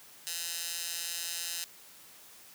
15% pulse tone with high-pass filter, 170.1 Hz, F3, 45 cents flat, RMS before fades -37 dBFS, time 0.27-1.64 s, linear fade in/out 0 ms, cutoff 4500 Hz, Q 0.75, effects white hiss -54 dBFS RMS until 2.54 s + high-pass 100 Hz 12 dB/octave

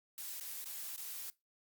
blue noise with dropouts, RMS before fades -44 dBFS, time 0.18-1.3 s, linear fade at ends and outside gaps 1 ms, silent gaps 0.399-0.409 / 0.644-0.658 / 0.962-0.978 s, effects noise-tail reverb RT60 0.2 s tail -20 dB re dry + Opus 48 kbps

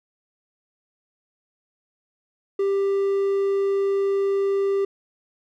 triangle tone, 394.6 Hz, G4, 11 cents sharp, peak -17 dBFS, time 2.59-4.85 s, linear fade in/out 5 ms, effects none

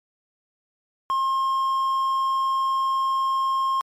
triangle tone, 1068 Hz, C6, 35 cents sharp, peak -18 dBFS, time 1.1-3.81 s, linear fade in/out 0 ms, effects MP3 64 kbps

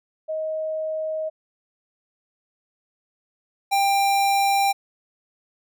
sine / square tone pair in turn, 629 / 792.5 Hz, D#5 / G5, +19 / +19 cents, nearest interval major third, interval 400 cents, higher second, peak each -24 / -18 dBFS, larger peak second, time 0.28-1.3 / 3.71-4.73 s, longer neither, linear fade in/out 20 ms, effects none

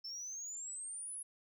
sine exponential sweep, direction up, 5300 to 10620 Hz, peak -40 dBFS, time 0.04-1.23 s, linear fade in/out 10 ms, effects tanh soft clip ceiling -40 dBFS

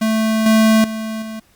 square tone with level steps, 220 Hz, A3, in tune, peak -15 / -10 / -23 / -27 dBFS, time 0.01-1.4 s, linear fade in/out 10 ms, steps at 0.46 / 0.84 / 1.22 s, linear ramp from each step 2 ms, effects pink hiss -55 dBFS RMS until 1.55 s + Opus 48 kbps

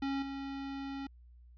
square tone with level steps, 274.3 Hz, C#4, 18 cents flat, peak -33 / -39 dBFS, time 0.02-1.07 s, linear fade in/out 5 ms, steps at 0.22 s, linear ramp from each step 5 ms, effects added 60 Hz sine -54 dBFS peak until 1.57 s + resampled to 11025 Hz

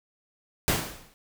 pink noise with exponential decay, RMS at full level -21 dBFS, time 0.68-1.14 s, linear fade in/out 0 ms, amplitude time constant 99 ms, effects none

